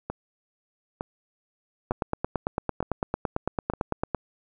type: two click trains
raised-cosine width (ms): 1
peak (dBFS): -11 / -16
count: 21 / 5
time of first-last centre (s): 1.91-4.147 / 0.1-3.736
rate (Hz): 8.94 / 1.1
effects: none